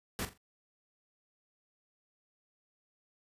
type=noise with echo; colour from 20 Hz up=pink; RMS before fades=-36 dBFS; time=0.19-0.25 s; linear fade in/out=0 ms; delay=42 ms; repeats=3; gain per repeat=-11 dB; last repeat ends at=0.376 s; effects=resampled to 32000 Hz